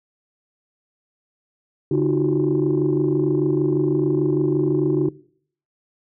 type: tone cluster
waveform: sine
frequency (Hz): 144 / 308.1 / 353.2 / 379.6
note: D3 / D#4 / F4 / F#4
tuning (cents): -34 / -17 / +20 / +44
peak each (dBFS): -21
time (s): 1.91-5.09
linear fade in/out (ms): 5
effects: noise-tail reverb RT60 0.6 s tail -21 dB re dry + tanh soft clip ceiling -10 dBFS